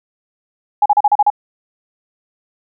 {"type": "tone bursts", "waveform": "sine", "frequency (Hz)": 830.6, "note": "G#5", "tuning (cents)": 0, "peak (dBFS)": -7, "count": 7, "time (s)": [0.82, 1.302], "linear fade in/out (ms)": 5, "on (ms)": 38, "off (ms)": 36, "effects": []}